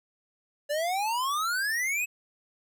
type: exponential sweep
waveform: square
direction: up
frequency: 571 to 2600 Hz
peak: -27 dBFS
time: 0.69-2.06 s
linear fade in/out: 20 ms
effects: none